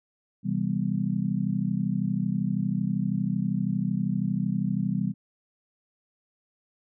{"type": "chord", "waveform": "sine", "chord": "C major seventh", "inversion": "none", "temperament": "just", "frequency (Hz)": [130.81, 163.52, 196.22, 245.3], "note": ["C3", "E3", "G3", "B3"], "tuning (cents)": [0, -14, 2, -12], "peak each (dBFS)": [-32, -29, -27, -33], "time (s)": [0.43, 5.14], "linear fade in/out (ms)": 50, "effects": []}